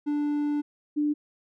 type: tone pair in turn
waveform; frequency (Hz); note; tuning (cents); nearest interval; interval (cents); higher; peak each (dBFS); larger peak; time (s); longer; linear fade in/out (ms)
triangle / sine; 293.7 / 296.3; D4 / D4; 0 / +15; unison; 15; second; -22; neither; 0.06-0.62 / 0.96-1.14; first; 20
effects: none